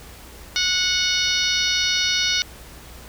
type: harmonic tone with a mistuned harmonic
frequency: 735 Hz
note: F#5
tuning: 12 cents flat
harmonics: 2 / 3 / 4 / 5 / 6 / 7 / 8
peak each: -28 / -26 / -26 / -24 / -26 / -27 / -28 dBFS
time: 0.56-2.42 s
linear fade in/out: 0 ms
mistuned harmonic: 8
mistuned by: -22 cents
effects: added 60 Hz sine -43 dBFS peak until 3.08 s + pink hiss -43 dBFS RMS until 3.08 s